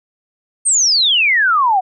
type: exponential sweep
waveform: sine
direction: down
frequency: 8870 to 722 Hz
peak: -10 dBFS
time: 0.65-1.81 s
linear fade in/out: 20 ms
effects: none